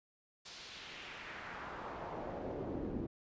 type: noise with band-pass filter sweep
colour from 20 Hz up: brown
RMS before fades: -44 dBFS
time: 0.45-3.07 s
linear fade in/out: 10 ms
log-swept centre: 5100 to 270 Hz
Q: 1.6
effects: resampled to 16000 Hz